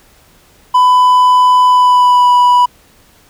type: tone with pitch glide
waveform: triangle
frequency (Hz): 1000 to 983.4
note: B5 to B5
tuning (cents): +21 to -8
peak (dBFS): -3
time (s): 0.74-2.66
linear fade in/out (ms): 10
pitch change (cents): -29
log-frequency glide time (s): 1.67-2.32
effects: pink hiss -47 dBFS RMS until 3.29 s